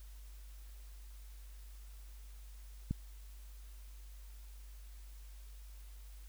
click, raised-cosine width 5 ms, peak -22 dBFS, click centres 2.91 s, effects added 50 Hz sine -49 dBFS peak until 6.28 s + white hiss -64 dBFS RMS until 6.28 s

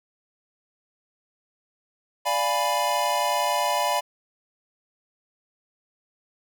square chord, D diminished seventh, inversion none, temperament equal, 587.3 / 698.5 / 830.6 / 987.8 Hz, D5 / F5 / Ab5 / Cb6, 0 / 0 / 0 / 0 cents, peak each -29 / -29 / -29 / -26 dBFS, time 2.25-4.01 s, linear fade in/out 20 ms, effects none

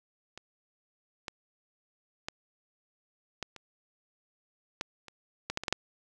clicks, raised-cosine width 0.2 ms, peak -26 / -19 / -17 / -17 / -28 / -15 / -29 / -15 / -13 / -20 / -12 / -8 dBFS, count 12, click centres 0.376 / 1.282 / 2.285 / 3.427 / 3.563 / 4.811 / 5.083 / 5.5 / 5.574 / 5.636 / 5.682 / 5.726 s, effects none

